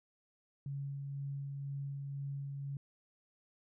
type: tone with tremolo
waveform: sine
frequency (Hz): 139.6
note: C#3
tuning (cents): +13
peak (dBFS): -37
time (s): 0.66-2.77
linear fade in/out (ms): 2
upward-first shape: sine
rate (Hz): 2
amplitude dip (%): 25
effects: none